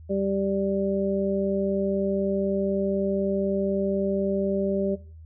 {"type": "harmonic tone", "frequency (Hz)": 196, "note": "G3", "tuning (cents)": 0, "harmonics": [1, 2, 3], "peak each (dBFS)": [-27, -27, -27], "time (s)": [0.09, 4.96], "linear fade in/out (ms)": 20, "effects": ["noise-tail reverb RT60 0.4 s tail -17 dB re dry", "added 80 Hz sine -42 dBFS peak until 5.25 s"]}